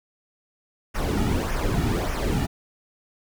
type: noise with flanger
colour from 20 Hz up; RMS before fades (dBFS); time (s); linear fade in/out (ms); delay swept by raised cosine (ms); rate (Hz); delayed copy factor
brown; -24; 0.94-2.47; 20; 0.24 to 1.94; 1.7; -0.65
effects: none